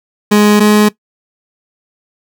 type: tone pair in turn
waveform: 30% pulse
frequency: 208.7 / 210.4 Hz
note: G#3 / G#3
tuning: +9 / +23 cents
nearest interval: unison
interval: 14 cents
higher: second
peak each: -3 dBFS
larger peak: neither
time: 0.31-0.6 / 0.6-0.89 s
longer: neither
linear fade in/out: 10 ms
effects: noise-tail reverb RT60 0.1 s tail -19 dB re dry